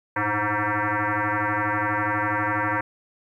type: tone with frequency modulation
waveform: sine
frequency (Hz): 319.6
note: D#4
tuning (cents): +47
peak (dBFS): -21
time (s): 0.16-2.81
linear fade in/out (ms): 5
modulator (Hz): 209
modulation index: 8
effects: 10-bit